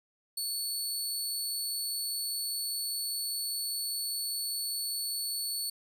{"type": "tone", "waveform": "20% pulse", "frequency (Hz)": 4435, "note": "C#8", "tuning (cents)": 0, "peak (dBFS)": -26, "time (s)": [0.37, 5.7], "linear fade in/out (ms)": 5, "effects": []}